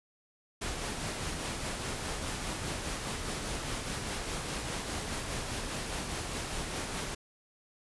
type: noise with tremolo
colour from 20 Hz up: pink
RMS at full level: -35 dBFS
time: 0.61-7.15 s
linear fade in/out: 10 ms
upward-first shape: sine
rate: 4.9 Hz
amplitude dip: 30%
effects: resampled to 24000 Hz